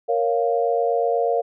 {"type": "chord", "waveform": "sine", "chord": "Bb minor", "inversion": "none", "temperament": "equal", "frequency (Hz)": [466.2, 554.4, 698.5], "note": ["Bb4", "Db5", "F5"], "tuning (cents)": [0, 0, 0], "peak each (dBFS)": [-21, -24, -22], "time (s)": [0.08, 1.42], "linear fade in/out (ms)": 20, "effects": []}